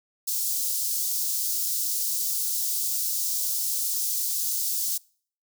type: high-pass noise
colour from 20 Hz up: white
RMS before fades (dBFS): -27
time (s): 0.27-4.98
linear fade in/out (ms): 10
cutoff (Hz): 4800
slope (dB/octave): 24
effects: noise-tail reverb RT60 0.5 s tail -25 dB re dry